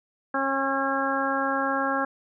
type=harmonic tone; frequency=271.8 Hz; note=C#4; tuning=34 cents flat; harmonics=1 / 2 / 3 / 4 / 5 / 6; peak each=-30 / -30 / -30 / -30 / -30 / -30 dBFS; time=0.34-2.05 s; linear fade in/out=5 ms; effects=none